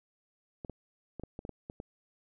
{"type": "clicks", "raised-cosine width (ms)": 2, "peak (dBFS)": -27, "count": 9, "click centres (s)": [0.648, 0.697, 1.197, 1.236, 1.391, 1.451, 1.493, 1.699, 1.801], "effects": []}